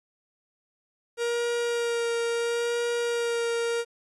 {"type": "tone with vibrato", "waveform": "45% pulse", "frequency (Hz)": 470.6, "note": "A#4", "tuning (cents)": 16, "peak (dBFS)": -25, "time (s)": [1.17, 3.85], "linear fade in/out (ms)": 50, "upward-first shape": "sine", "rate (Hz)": 0.73, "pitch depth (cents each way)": 15, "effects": ["resampled to 24000 Hz", "10-bit"]}